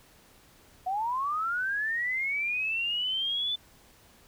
sine linear sweep, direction up, 719 to 3520 Hz, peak -27 dBFS, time 0.86-3.56 s, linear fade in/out 10 ms, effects pink hiss -58 dBFS RMS until 4.27 s

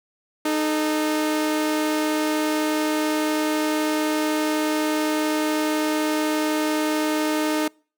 sawtooth tone pair together, 307.2 / 434.9 Hz, D#4 / A4, -22 / -20 cents, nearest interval tritone, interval 602 cents, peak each -17 / -26 dBFS, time 0.45-7.68 s, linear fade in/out 5 ms, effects noise-tail reverb RT60 0.4 s tail -26 dB re dry

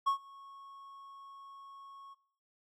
triangle tone with ADSR envelope, 1100 Hz, C#6, 14 cents flat, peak -23 dBFS, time 0.06-2.15 s, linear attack 16 ms, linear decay 100 ms, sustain -24 dB, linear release 24 ms, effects noise-tail reverb RT60 0.7 s tail -24 dB re dry + AAC 48 kbps

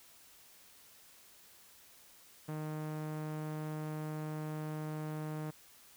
sawtooth tone with low-pass filter, 154.1 Hz, D#3, 16 cents flat, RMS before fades -40 dBFS, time 2.48-5.51 s, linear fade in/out 10 ms, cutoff 1600 Hz, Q 0.67, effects white hiss -60 dBFS RMS until 5.96 s

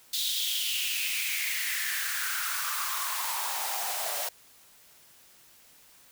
white noise with high-pass filter sweep, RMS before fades -31 dBFS, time 0.13-4.29 s, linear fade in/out 5 ms, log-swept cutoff 3800 to 620 Hz, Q 5.3, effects white hiss -57 dBFS RMS until 6.11 s

